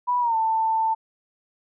sine tone with pitch glide, 982 to 890.2 Hz, B5 to A5, -10 to +20 cents, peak -19 dBFS, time 0.07-0.95 s, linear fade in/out 20 ms, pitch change -170 cents, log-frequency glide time 0.2-0.36 s, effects none

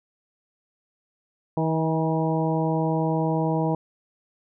harmonic tone with a mistuned harmonic, 160 Hz, D#3, 49 cents sharp, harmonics 1 / 2 / 3 / 4 / 5 / 6, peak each -24 / -27 / -29 / -30 / -31 / -32 dBFS, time 1.57-3.75 s, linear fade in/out 2 ms, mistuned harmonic 5, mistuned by +24 cents, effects none

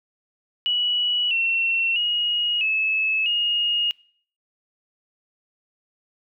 sine tone with pitch steps, 2935 / 2712 / 2884 / 2599 / 2861 Hz, F#7 / E7 / F#7 / E7 / F7, -15 / +49 / -45 / -25 / +41 cents, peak -19 dBFS, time 0.66-3.91 s, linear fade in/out 0 ms, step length 650 ms, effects noise-tail reverb RT60 0.5 s tail -22 dB re dry

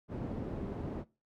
white low-pass noise, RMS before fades -39 dBFS, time 0.08-1.05 s, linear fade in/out 50 ms, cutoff 320 Hz, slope 12 dB/octave, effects noise-tail reverb RT60 0.3 s tail -21 dB re dry

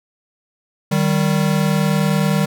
square tone pair together, 154.6 / 194.51 Hz, D#3 / G3, -11 / -13 cents, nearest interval major third, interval 398 cents, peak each -18 dBFS, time 0.91-2.46 s, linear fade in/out 10 ms, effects none

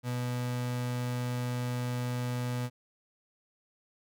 35% pulse tone, 123.47 Hz, B2, in tune, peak -29 dBFS, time 0.03-2.7 s, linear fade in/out 50 ms, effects none

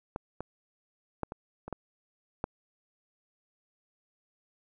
clicks, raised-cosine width 1 ms, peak -20 / -22 / -17 / -24 / -26 / -20 / -16 dBFS, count 7, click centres 0.161 / 0.406 / 1.233 / 1.321 / 1.68 / 1.727 / 2.441 s, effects none

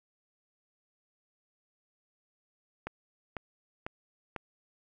click train, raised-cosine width 0.5 ms, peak -21 dBFS, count 4, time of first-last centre 2.87-4.363 s, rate 2.01 Hz, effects none

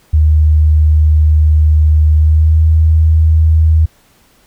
sine tone with pitch glide, 76.9 to 79.34 Hz, D#2 to D#2, -20 to +34 cents, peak -5 dBFS, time 0.13-3.86 s, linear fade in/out 10 ms, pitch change +54 cents, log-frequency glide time 2.15-2.62 s, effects pink hiss -50 dBFS RMS until 4.46 s

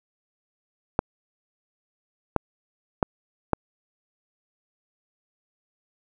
clicks, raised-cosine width 1 ms, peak -5 dBFS, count 4, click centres 0.991 / 2.363 / 3.028 / 3.533 s, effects none

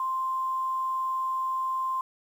sine tone with quantisation, 1046.5 Hz, C6, in tune, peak -26 dBFS, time 0-2.01 s, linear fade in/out 2 ms, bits 9, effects none

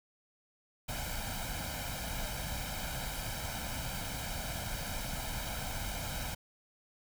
pink noise with comb filter, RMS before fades -38 dBFS, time 0.88-6.35 s, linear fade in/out 10 ms, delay 1.3 ms, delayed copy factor +0.75, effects none

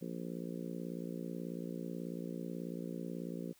harmonic tone, 58.27 Hz, A#1, in tune, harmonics 3 / 4 / 5 / 6 / 7 / 8 / 9, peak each -43 / -45 / -47 / -49 / -50 / -51 / -52 dBFS, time 0.01-3.53 s, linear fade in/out 10 ms, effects white hiss -67 dBFS RMS until 3.59 s

